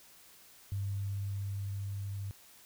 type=tone with level ramp; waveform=sine; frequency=99.3 Hz; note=G2; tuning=23 cents sharp; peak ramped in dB=-32 to -36 dBFS; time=0.72-2.31 s; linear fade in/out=0 ms; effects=white hiss -58 dBFS RMS until 2.65 s